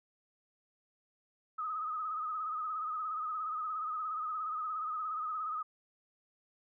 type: tone with vibrato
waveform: sine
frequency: 1259 Hz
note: D#6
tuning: 20 cents sharp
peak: -34 dBFS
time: 1.58-5.63 s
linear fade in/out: 10 ms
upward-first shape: sine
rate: 17 Hz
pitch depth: 60 cents each way
effects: none